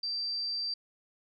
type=tone; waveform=sine; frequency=4687 Hz; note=D8; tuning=4 cents flat; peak=-31 dBFS; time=0.03-0.74 s; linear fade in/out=5 ms; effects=none